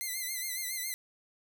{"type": "tone with vibrato", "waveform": "5% pulse", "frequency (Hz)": 2052, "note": "C7", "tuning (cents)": -34, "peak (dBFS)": -24, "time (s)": [0.01, 0.94], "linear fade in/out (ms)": 0, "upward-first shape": "sine", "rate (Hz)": 7.2, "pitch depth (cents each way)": 64, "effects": []}